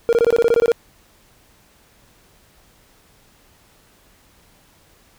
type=tone bursts; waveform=triangle; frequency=467.5 Hz; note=A#4; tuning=5 cents sharp; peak=-9 dBFS; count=11; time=0.09-0.718 s; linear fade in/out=0 ms; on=38 ms; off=21 ms; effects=pink hiss -54 dBFS RMS until 5.18 s